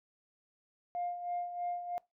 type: tone with tremolo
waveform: sine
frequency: 705 Hz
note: F5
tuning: 16 cents sharp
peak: -31 dBFS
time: 0.95-1.98 s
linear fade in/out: 0 ms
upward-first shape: sine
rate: 3.1 Hz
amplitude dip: 65%
effects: noise-tail reverb RT60 0.2 s tail -23 dB re dry + tanh soft clip ceiling -29 dBFS